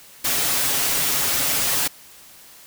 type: noise with comb filter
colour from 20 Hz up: white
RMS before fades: -21 dBFS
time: 0.24-1.88 s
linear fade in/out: 10 ms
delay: 7.2 ms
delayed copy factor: +0.55
effects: white hiss -46 dBFS RMS until 2.66 s